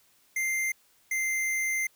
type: tone pair in turn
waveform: square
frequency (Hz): 2093 / 2085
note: C7 / C7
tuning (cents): 0 / -7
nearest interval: unison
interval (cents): 7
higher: first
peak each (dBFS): -27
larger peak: neither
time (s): 0.36-0.72 / 1.11-1.87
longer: second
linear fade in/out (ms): 5
effects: white hiss -64 dBFS RMS until 1.95 s